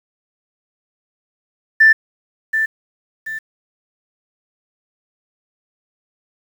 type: tone with echo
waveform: sine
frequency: 1770 Hz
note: A6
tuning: 10 cents sharp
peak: -5 dBFS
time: 1.8-1.93 s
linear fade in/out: 10 ms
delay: 730 ms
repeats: 2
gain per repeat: -9 dB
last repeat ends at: 3.39 s
effects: tanh soft clip ceiling -1 dBFS + 7-bit